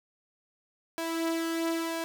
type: tone with flanger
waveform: sawtooth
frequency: 329.6 Hz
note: E4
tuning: in tune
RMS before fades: -31 dBFS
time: 0.98-2.04 s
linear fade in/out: 0 ms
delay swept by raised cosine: 1.8 to 3.7 ms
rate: 1 Hz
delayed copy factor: +0.5
effects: none